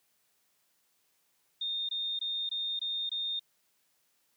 sine tone bursts, 3655 Hz, A#7, 35 cents flat, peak -31 dBFS, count 6, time 1.61-3.395 s, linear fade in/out 5 ms, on 280 ms, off 21 ms, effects white hiss -73 dBFS RMS until 4.36 s + high-pass 100 Hz 12 dB/octave

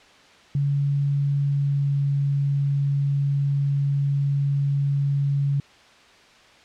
sine tone with pitch glide, 141.4 to 140.59 Hz, C#3 to C#3, +35 to +25 cents, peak -19 dBFS, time 0.55-5.6 s, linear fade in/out 2 ms, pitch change -10 cents, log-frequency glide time 1.34-2.04 s, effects white hiss -51 dBFS RMS until 6.64 s + low-pass 4000 Hz 12 dB/octave

